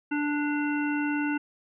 harmonic tone with a mistuned harmonic, 293.7 Hz, D4, in tune, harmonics 1 / 3 / 5 / 7 / 9, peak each -26 / -36 / -33 / -41 / -38 dBFS, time 0.11-1.38 s, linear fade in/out 10 ms, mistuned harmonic 9, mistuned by +48 cents, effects none

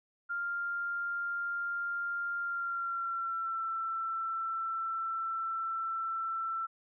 sine tone with pitch glide, 1396.9 to 1337.7 Hz, F6 to E6, 0 to +25 cents, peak -32 dBFS, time 0.29-6.67 s, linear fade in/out 20 ms, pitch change -75 cents, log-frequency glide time 2.39-3.63 s, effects none

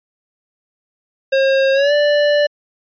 square tone with pitch glide, 538 to 586.7 Hz, C5 to D5, +48 to -2 cents, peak -12 dBFS, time 1.32-2.47 s, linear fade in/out 10 ms, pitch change +150 cents, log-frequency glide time 1.73-1.93 s, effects resampled to 11025 Hz

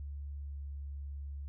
sine tone with pitch glide, 71.2 to 70.55 Hz, C#2 to C#2, +47 to +31 cents, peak -39 dBFS, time 0-1.48 s, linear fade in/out 0 ms, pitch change -16 cents, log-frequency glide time 0.38-0.58 s, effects none

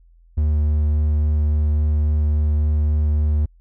triangle tone, 75.3 Hz, D2, 44 cents sharp, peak -13 dBFS, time 0.37-3.46 s, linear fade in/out 10 ms, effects added 42 Hz sine -48 dBFS peak until 3.6 s

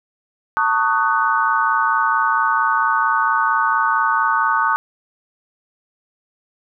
sine chord, D# half-diminished seventh, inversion second, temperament just, 896 / 1120.1 / 1244.5 / 1493.4 Hz, A5 / C#6 / D#6 / F#6, +31 / +18 / 0 / +16 cents, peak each -20 dBFS, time 0.57-4.76 s, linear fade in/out 0 ms, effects none

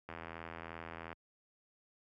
click train, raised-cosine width 0.5 ms, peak -29 dBFS, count 87, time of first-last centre 0.09-1.129 s, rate 82.8 Hz, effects high-pass 60 Hz 12 dB/octave

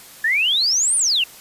sine exponential two-way sweep, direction up then down, 1713 to 9520 to 2626 Hz, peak -15 dBFS, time 0.24-1.24 s, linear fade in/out 5 ms, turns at 0.96 s, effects white hiss -42 dBFS RMS until 1.4 s + resampled to 32000 Hz

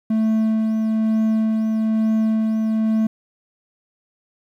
triangle tone with tremolo, 220 Hz, A3, in tune, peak -13 dBFS, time 0.1-3.07 s, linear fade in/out 5 ms, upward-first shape sine, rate 1.1 Hz, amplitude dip 25%, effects 9-bit

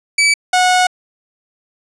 sawtooth tone pair in turn, 2298 / 731.6 Hz, D7 / F#5, -38 / -20 cents, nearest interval octave + minor sixth, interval 1982 cents, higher first, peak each -6 dBFS, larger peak neither, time 0.18-0.34 / 0.53-0.87 s, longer second, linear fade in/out 5 ms, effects resampled to 22050 Hz + 8-bit

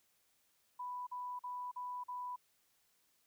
sine tone bursts, 990 Hz, B5, 4 cents sharp, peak -40 dBFS, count 5, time 0.79-2.362 s, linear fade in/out 10 ms, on 280 ms, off 43 ms, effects white hiss -75 dBFS RMS until 3.26 s

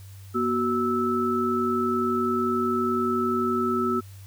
sine tone cluster, 240.7 / 372.2 / 1310 Hz, B3 / F#4 / E6, -44 / +10 / -11 cents, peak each -26 dBFS, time 0.34-4.01 s, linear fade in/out 20 ms, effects added 97 Hz sine -41 dBFS peak until 4.26 s + white hiss -54 dBFS RMS until 4.26 s

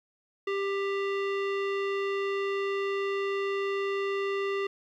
square tone with low-pass filter, 395.4 Hz, G4, 15 cents sharp, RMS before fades -30 dBFS, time 0.47-4.67 s, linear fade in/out 5 ms, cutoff 2700 Hz, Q 1.6, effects 11-bit

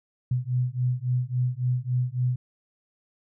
sine beating tone pair, 123.47 / 127.07 Hz, B2 / B2, 0 / +50 cents, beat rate 3.6 Hz, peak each -26 dBFS, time 0.31-2.36 s, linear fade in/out 5 ms, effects none

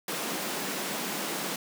pink high-pass noise, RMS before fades -33 dBFS, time 0.08-1.56 s, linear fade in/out 2 ms, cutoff 170 Hz, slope 48 dB/octave, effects none

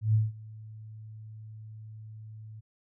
sine tone with ADSR envelope, 108.9 Hz, A2, 17 cents flat, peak -19 dBFS, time 0.01-2.61 s, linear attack 130 ms, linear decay 180 ms, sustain -23 dB, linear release 18 ms, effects none

